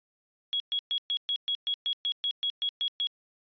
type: tone bursts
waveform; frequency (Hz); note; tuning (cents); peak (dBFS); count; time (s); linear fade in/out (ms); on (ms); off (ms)
sine; 3326; G#7; +2; -26; 14; 0.53-3.07; 0; 70; 120
effects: resampled to 11025 Hz